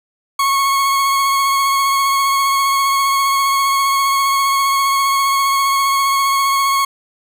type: tone with vibrato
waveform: 40% pulse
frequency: 1099 Hz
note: C#6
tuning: 15 cents flat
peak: -12 dBFS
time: 0.39-6.85 s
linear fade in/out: 5 ms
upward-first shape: sine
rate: 15 Hz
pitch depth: 18 cents each way
effects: none